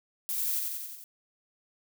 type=noise with echo; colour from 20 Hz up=violet; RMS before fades=-32 dBFS; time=0.29-0.59 s; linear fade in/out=0 ms; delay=90 ms; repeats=5; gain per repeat=-3 dB; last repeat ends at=1.04 s; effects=none